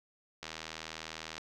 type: click train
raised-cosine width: 0.2 ms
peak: -23 dBFS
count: 77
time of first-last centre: 0.43-1.38 s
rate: 80 Hz
effects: none